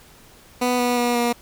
15% pulse tone with pitch steps, 247.6 / 244.6 / 241.7 / 238.8 Hz, B3 / B3 / B3 / A#3, +5 / -16 / -37 / +42 cents, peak -12 dBFS, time 0.61-1.33 s, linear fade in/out 10 ms, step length 180 ms, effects pink hiss -49 dBFS RMS until 1.41 s

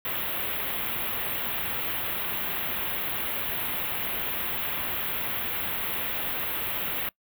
white band-stop noise, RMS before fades -30 dBFS, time 0.05-7.09 s, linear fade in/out 2 ms, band 3500 to 12000 Hz, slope 48 dB/octave, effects noise-tail reverb RT60 0.1 s tail -23 dB re dry

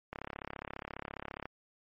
click train, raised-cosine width 0.5 ms, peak -24 dBFS, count 47, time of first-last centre 0.13-1.456 s, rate 34.7 Hz, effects MP3 32 kbps

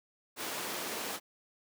pink high-pass noise, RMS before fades -38 dBFS, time 0.36-1.2 s, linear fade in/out 50 ms, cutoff 330 Hz, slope 12 dB/octave, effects none

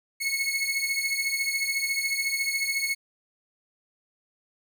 sawtooth beating tone pair, 2185 / 2199 Hz, C#7 / C#7, -26 / -14 cents, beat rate 14 Hz, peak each -25 dBFS, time 0.2-2.95 s, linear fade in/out 20 ms, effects none

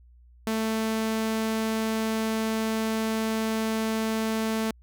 sawtooth tone, 221.3 Hz, A3, 10 cents sharp, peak -21 dBFS, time 0.47-4.71 s, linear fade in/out 2 ms, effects added 60 Hz sine -51 dBFS peak until 4.82 s

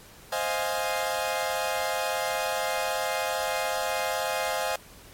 sawtooth chord, F minor seventh, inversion second, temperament equal, 523.3 / 622.3 / 698.5 / 830.6 Hz, C5 / Eb5 / F5 / Ab5, 0 / 0 / 0 / 0 cents, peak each -28 dBFS, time 0.32-4.76 s, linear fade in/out 5 ms, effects pink hiss -50 dBFS RMS until 5.13 s + MP3 64 kbps

